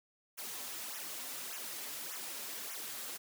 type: noise with flanger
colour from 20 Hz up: white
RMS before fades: -43 dBFS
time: 0.37-3.18 s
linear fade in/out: 20 ms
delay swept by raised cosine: 0.22 to 6.22 ms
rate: 1.7 Hz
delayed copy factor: -1
effects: high-pass 200 Hz 12 dB/octave